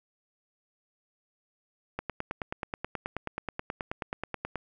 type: click train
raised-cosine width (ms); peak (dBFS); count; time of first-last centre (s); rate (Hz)
0.5; -17; 25; 1.99-4.557; 9.35
effects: none